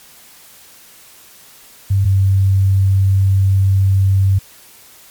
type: tone pair in turn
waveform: sine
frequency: 98 / 96.71 Hz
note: G2 / G2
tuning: 0 / -23 cents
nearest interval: unison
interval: 23 cents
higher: first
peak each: -10 / -9 dBFS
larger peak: second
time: 1.9-2.05 / 2.05-4.39 s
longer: second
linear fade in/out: 10 ms
effects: white hiss -43 dBFS RMS until 5.1 s + MP3 96 kbps